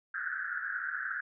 white band-pass noise, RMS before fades -36 dBFS, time 0.14-1.21 s, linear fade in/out 10 ms, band 1400 to 1700 Hz, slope 96 dB/octave, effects none

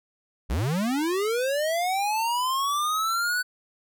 square linear sweep, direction up, 46.25 to 1501 Hz, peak -24 dBFS, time 0.49-3.43 s, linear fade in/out 20 ms, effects none

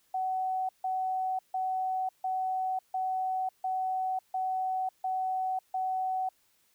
sine tone bursts, 751 Hz, F#5, 26 cents sharp, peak -28 dBFS, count 9, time 0.14-6.29 s, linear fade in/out 5 ms, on 550 ms, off 150 ms, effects white hiss -69 dBFS RMS until 6.74 s

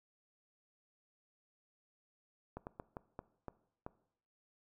slowing click train, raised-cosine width 1 ms, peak -29 dBFS, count 7, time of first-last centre 2.57-3.865 s, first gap 99 ms, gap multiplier 1.31, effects noise-tail reverb RT60 0.7 s tail -19 dB re dry

